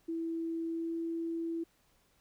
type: tone with pitch glide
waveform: sine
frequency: 329.6 to 331.7 Hz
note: E4 to E4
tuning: 0 to +11 cents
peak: -33 dBFS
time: 0.08-1.64 s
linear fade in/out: 10 ms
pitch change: +11 cents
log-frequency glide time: 0.68-0.94 s
effects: pink hiss -70 dBFS RMS until 2.2 s